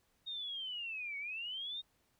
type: linear two-way sweep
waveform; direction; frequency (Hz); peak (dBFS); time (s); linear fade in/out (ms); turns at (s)
sine; down then up; 3729 to 2211 to 3729; -39; 0.26-1.82; 20; 1.18
effects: pink hiss -75 dBFS RMS until 2.19 s